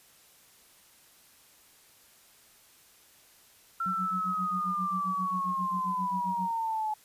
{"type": "linear sweep", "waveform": "sine", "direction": "down", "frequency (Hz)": [1357, 852], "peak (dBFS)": -28, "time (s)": [3.8, 6.94], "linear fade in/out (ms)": 5}
{"type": "tone with tremolo", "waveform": "sine", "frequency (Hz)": 185, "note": "F#3", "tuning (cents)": 0, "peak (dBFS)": -32, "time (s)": [3.86, 6.51], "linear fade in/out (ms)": 0, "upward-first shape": "sine", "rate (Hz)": 7.5, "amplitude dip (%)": 100}
{"effects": ["white hiss -59 dBFS RMS until 7.04 s", "resampled to 32000 Hz"]}